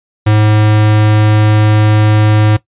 square tone, 106.7 Hz, G#2, 47 cents sharp, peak -7 dBFS, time 0.26-2.57 s, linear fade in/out 10 ms, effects noise-tail reverb RT60 0.1 s tail -17 dB re dry + resampled to 8000 Hz

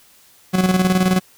40% pulse tone with tremolo, 185 Hz, F#3, in tune, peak -11 dBFS, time 0.53-1.2 s, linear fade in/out 20 ms, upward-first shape square, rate 19 Hz, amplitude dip 55%, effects white hiss -51 dBFS RMS until 1.37 s

